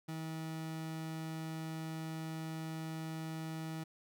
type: tone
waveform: 30% pulse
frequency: 160 Hz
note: D#3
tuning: 49 cents sharp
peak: -37 dBFS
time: 0.08-3.84 s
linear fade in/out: 10 ms
effects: none